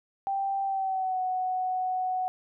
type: tone with pitch glide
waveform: sine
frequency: 784 to 741.3 Hz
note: G5 to F#5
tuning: 0 to +3 cents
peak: -26 dBFS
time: 0.27-2.28 s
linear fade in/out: 0 ms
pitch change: -97 cents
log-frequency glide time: 0.64-1.2 s
effects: none